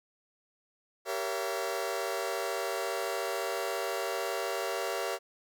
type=chord; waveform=sawtooth; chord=G diminished seventh; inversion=none; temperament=just; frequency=392 / 470.4 / 564.5 / 677.4 Hz; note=G4 / Bb4 / Db5 / Fb5; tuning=0 / +16 / +31 / +47 cents; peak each=-33 dBFS; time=1.05-5.19 s; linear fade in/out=50 ms; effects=none